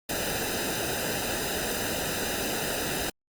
pink noise with comb filter, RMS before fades -30 dBFS, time 0.09-3.1 s, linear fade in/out 5 ms, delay 0.9 ms, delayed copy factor -0.75, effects Opus 48 kbps

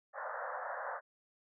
pink band-pass noise, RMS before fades -41 dBFS, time 0.13-1.01 s, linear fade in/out 50 ms, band 510 to 1800 Hz, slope 96 dB/octave, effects none

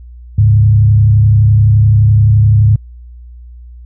sine tone with frequency modulation, 105.8 Hz, G#2, 33 cents sharp, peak -4 dBFS, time 0.38-2.76 s, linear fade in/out 5 ms, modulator 31.7 Hz, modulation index 0.61, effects added 60 Hz sine -30 dBFS peak until 3.85 s

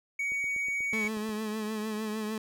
triangle tone, 2247 Hz, C#7, 23 cents sharp, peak -27 dBFS, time 0.19-1.08 s, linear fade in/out 5 ms
click train, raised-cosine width 2 ms, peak -36 dBFS, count 9, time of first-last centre 0.32-1.292 s, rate 8.23 Hz
30% pulse tone with vibrato, 215.6 Hz, A3, 35 cents flat, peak -29 dBFS, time 0.93-2.38 s, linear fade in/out 2 ms, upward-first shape triangle, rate 6.6 Hz, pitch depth 51 cents each way
effects none

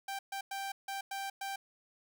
sawtooth tone bursts at uneven times, 785 Hz, G5, 2 cents sharp, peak -33 dBFS, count 6, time 0.08-0.19 / 0.32-0.41 / 0.51-0.72 / 0.88-1.01 / 1.11-1.3 / 1.41-1.56 s, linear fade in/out 5 ms, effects none

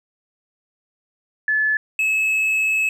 sine / triangle tone pair in turn, 1727 / 2588 Hz, A6 / E7, -33 / -32 cents, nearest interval perfect fifth, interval 701 cents, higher second, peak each -16 / -15 dBFS, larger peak second, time 1.48-1.77 / 1.99-2.89 s, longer second, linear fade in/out 2 ms, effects none

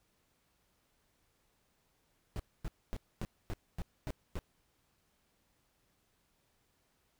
brown noise bursts, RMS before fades -37 dBFS, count 8, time 2.36-4.39 s, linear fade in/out 0 ms, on 35 ms, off 250 ms, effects pink hiss -75 dBFS RMS until 7.19 s

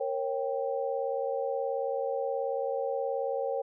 sine chord, G diminished, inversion first, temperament equal with one note detuned, 466.2 / 544.8 / 784 Hz, Bb4 / Db5 / G5, 0 / -30 / 0 cents, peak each -33 / -31 / -36 dBFS, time 0-3.62 s, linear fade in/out 10 ms, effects none

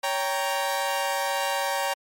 sawtooth chord, G diminished, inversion second, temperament equal with one note detuned, 559.8 / 784 / 932.3 Hz, Db5 / G5 / Bb5, +17 / 0 / 0 cents, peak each -25 dBFS, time 0.03-1.94 s, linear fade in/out 10 ms, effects MP3 64 kbps

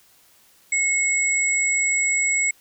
sine tone pair together, 2177 / 7758 Hz, C#7 / B8, -32 / -32 cents, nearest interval octave + minor seventh, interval 2200 cents, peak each -20 / -22 dBFS, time 0.72-2.51 s, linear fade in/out 5 ms, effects white hiss -56 dBFS RMS until 2.6 s

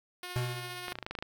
5% pulse tone with tremolo, 358.9 Hz, F4, 47 cents sharp, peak -27 dBFS, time 0.23-0.93 s, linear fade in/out 2 ms, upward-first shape sine, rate 15 Hz, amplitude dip 25%
square tone with exponential decay, 123.9 Hz, B2, 6 cents sharp, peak -28 dBFS, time 0.36-1.05 s, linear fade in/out 0 ms, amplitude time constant 150 ms
clicks, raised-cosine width 0.3 ms, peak -21 dBFS, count 10, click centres 0.882 / 0.921 / 0.955 / 0.987 / 1.027 / 1.065 / 1.11 / 1.152 / 1.188 / 1.225 s
effects none

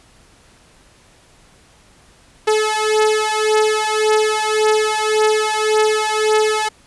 sawtooth beating tone pair, 430 / 431.8 Hz, A4 / A4, -40 / -33 cents, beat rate 1.8 Hz, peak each -13 dBFS, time 2.47-6.69 s, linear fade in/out 10 ms, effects pink hiss -50 dBFS RMS until 6.86 s + resampled to 24000 Hz

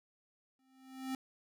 square tone with exponential growth, 262.6 Hz, C4, 6 cents sharp, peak -35 dBFS, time 0.59-1.15 s, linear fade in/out 2 ms, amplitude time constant 120 ms, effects none

